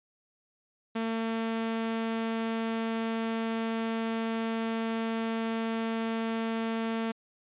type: tone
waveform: sawtooth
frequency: 225.9 Hz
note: A3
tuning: 46 cents sharp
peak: -25 dBFS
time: 0.95-7.12 s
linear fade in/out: 10 ms
effects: resampled to 8000 Hz